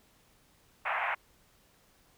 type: band-pass noise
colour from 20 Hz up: pink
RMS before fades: -32 dBFS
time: 0.85-1.15 s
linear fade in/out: 10 ms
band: 680 to 2500 Hz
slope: 48 dB/octave
effects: pink hiss -65 dBFS RMS until 2.17 s